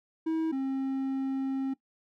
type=tone pair in turn; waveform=triangle; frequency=321.6 / 267.9 Hz; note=E4 / C4; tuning=-43 / +41 cents; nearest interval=minor third; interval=316 cents; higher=first; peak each=-24 / -26 dBFS; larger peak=first; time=0.26-0.52 / 0.52-1.74 s; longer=second; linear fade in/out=10 ms; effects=noise-tail reverb RT60 0.1 s tail -18 dB re dry